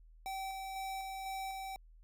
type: tone with tremolo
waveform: square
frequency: 771 Hz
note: G5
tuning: 29 cents flat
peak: -39 dBFS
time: 0.26-1.76 s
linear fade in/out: 0 ms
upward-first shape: square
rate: 2 Hz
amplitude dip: 25%
effects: added 40 Hz sine -56 dBFS peak until 2.03 s